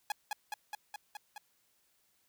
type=tone with echo; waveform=sawtooth; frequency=835 Hz; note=G#5; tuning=9 cents sharp; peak=-28 dBFS; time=0.1-0.12 s; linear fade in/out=2 ms; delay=210 ms; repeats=6; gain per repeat=-2 dB; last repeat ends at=1.38 s; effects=white hiss -73 dBFS RMS until 2.28 s

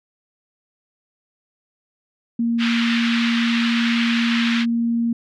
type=tone; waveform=sine; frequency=233.1 Hz; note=A#3; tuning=in tune; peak=-17 dBFS; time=2.39-5.13 s; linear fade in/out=5 ms
type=band-pass noise; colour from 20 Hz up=white; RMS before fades=-25 dBFS; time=2.58-4.66 s; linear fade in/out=50 ms; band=1300 to 3400 Hz; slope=24 dB/octave
effects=none

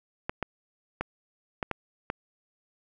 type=clicks; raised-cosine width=0.5 ms; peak=-14 dBFS; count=6; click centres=0.295 / 0.427 / 1.01 / 1.628 / 1.713 / 2.101 s; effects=none

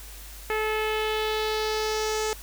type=tone with low-pass filter sweep; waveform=sawtooth; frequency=432.7 Hz; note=A4; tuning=29 cents flat; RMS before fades=-27 dBFS; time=0.5-2.33 s; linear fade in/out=0 ms; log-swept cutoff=2200 to 7200 Hz; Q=2.3; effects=added 50 Hz sine -42 dBFS peak until 2.42 s + white hiss -45 dBFS RMS until 2.42 s

